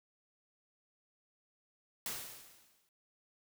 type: noise with exponential decay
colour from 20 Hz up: white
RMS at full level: -38 dBFS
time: 2.06-2.89 s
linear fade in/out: 1 ms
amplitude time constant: 180 ms
effects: none